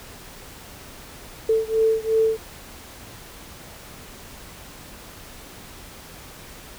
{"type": "beating tone pair", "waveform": "sine", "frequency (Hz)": [442.8, 445.6], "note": ["A4", "A4"], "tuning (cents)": [11, 22], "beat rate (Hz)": 2.8, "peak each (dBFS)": [-20, -21], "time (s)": [1.49, 2.37], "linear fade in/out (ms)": 5, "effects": ["pink hiss -42 dBFS RMS until 6.78 s"]}